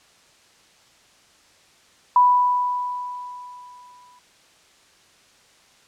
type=tone with exponential decay; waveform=sine; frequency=987.8 Hz; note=B5; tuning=in tune; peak=-10 dBFS; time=2.16-4.19 s; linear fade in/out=2 ms; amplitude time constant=440 ms; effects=white hiss -55 dBFS RMS until 5.87 s + low-pass 7000 Hz 12 dB/octave